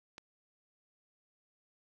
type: click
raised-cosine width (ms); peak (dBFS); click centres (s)
0.2; -29; 0.181
effects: none